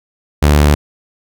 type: tone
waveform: sawtooth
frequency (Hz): 73.7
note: D2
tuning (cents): +7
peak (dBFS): -3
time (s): 0.42-0.75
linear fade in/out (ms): 10
effects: none